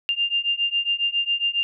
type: beating tone pair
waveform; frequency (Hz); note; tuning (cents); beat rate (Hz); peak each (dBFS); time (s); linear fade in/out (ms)
sine; 2794 / 2801.3; F7 / F7; 0 / +5; 7.3; -24 / -23; 0.09-1.63; 0
effects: none